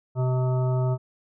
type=harmonic tone with a mistuned harmonic; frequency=127.7 Hz; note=C3; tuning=42 cents flat; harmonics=1 / 3 / 5 / 7 / 9 / 10; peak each=-21 / -32 / -32 / -38 / -46 / -42 dBFS; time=0.15-0.98 s; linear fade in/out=50 ms; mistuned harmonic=7; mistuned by=+23 cents; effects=none